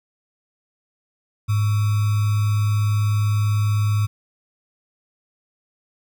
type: tone with sample-and-hold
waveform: sine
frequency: 104.6 Hz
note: G#2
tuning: 13 cents sharp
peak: -16 dBFS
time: 1.48-4.07 s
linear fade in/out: 20 ms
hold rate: 1225 Hz
effects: none

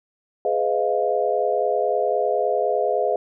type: chord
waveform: sine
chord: F half-diminished seventh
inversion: first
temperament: just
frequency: 419.1 / 502.9 / 628.6 / 698.5 Hz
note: Ab4 / Cb5 / Eb5 / F5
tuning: +16 / +31 / +18 / 0 cents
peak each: -24 dBFS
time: 0.45-3.16 s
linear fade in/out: 2 ms
effects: none

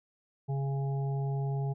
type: harmonic tone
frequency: 137.6 Hz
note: C#3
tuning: 12 cents flat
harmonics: 1 / 3 / 5 / 6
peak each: -29 / -41 / -46 / -45 dBFS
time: 0.48-1.74 s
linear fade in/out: 20 ms
effects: none

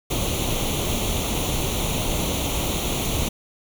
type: noise with comb filter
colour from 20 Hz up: pink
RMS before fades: -24 dBFS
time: 0.1-3.29 s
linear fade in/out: 10 ms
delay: 0.3 ms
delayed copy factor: +0.75
effects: none

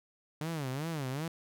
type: tone with vibrato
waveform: sawtooth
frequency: 146.3 Hz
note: D3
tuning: 6 cents flat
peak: -30 dBFS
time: 0.41-1.28 s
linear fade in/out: 2 ms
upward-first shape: sine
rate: 2.6 Hz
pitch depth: 230 cents each way
effects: none

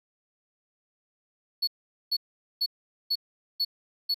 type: tone bursts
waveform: triangle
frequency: 4403 Hz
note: C#8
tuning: 13 cents flat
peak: -22 dBFS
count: 6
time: 1.62-4.144 s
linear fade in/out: 10 ms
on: 54 ms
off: 440 ms
effects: none

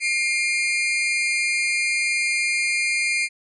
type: tone pair together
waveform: 40% pulse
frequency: 2120 / 2399 Hz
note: C7 / D7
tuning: +22 / +36 cents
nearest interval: major second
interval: 214 cents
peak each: -22 dBFS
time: 0-3.29 s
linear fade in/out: 50 ms
effects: resampled to 24000 Hz

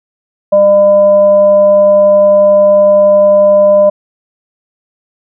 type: tone with frequency modulation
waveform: sine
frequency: 602 Hz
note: D5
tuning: 43 cents sharp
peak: -3 dBFS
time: 0.52-3.9 s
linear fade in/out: 10 ms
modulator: 405 Hz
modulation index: 0.27
effects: none

